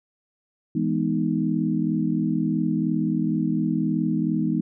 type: chord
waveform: sine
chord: E major seventh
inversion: none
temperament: equal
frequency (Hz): 164.81 / 207.7 / 246.9 / 311.1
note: E3 / G#3 / B3 / D#4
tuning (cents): 0 / 0 / 0 / 0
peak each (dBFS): -26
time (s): 0.75-4.61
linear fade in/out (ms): 5
effects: none